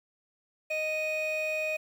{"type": "tone pair together", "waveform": "triangle", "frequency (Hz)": [622.2, 2489], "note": ["D#5", "D#7"], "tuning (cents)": [0, 0], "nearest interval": "2 octaves", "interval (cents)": 2400, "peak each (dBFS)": -28, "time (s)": [0.7, 1.77], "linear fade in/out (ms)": 10, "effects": ["tanh soft clip ceiling -24 dBFS", "9-bit"]}